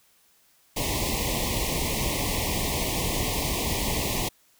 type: band-stop noise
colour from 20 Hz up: pink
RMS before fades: -27 dBFS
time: 0.76-4.29 s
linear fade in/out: 10 ms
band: 1100 to 1900 Hz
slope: 96 dB/octave
effects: white hiss -62 dBFS RMS until 4.59 s